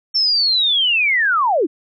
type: linear sweep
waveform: sine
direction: down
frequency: 5430 to 264.9 Hz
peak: -13 dBFS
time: 0.14-1.67 s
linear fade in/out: 20 ms
effects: none